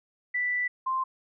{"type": "tone pair in turn", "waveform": "sine", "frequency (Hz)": [1975.5, 1047.1], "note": ["B6", "C6"], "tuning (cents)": [0, 1], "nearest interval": "major seventh", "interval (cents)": 1099, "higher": "first", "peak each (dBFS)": -25, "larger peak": "neither", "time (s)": [[0.34, 0.68], [0.86, 1.04]], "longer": "first", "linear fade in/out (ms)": 10, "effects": []}